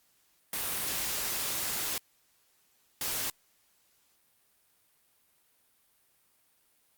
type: noise bursts at uneven times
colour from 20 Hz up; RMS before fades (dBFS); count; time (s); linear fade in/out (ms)
white; -33; 2; 0.53-1.98 / 3.01-3.3; 2
effects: white hiss -69 dBFS RMS until 6.97 s + Opus 48 kbps